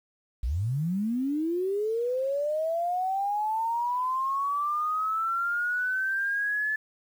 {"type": "linear sweep", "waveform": "sine", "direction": "up", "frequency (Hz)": [51.3, 1736], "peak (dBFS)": -25, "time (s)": [0.43, 6.76], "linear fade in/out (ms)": 5, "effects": ["9-bit"]}